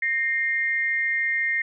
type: tone pair together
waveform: sine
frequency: 1843 / 2109 Hz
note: A#6 / C7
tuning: -20 / +13 cents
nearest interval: major second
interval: 233 cents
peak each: -24 dBFS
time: 0.02-1.62 s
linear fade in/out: 5 ms
effects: none